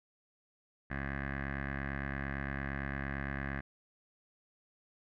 15% pulse tone with low-pass filter, 68.8 Hz, C#2, 12 cents flat, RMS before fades -38 dBFS, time 0.9-3.61 s, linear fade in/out 10 ms, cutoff 1800 Hz, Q 9.4, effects none

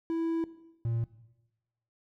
triangle tone pair in turn, 329.4 / 115.72 Hz, E4 / A#2, -1 / -12 cents, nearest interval octave + tritone, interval 1811 cents, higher first, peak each -26 dBFS, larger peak neither, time 0.1-0.44 / 0.85-1.04 s, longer first, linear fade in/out 0 ms, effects noise-tail reverb RT60 1.0 s tail -17 dB re dry

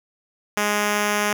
5% pulse tone, 207.7 Hz, G#3, in tune, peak -8 dBFS, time 0.57-1.33 s, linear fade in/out 2 ms, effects none

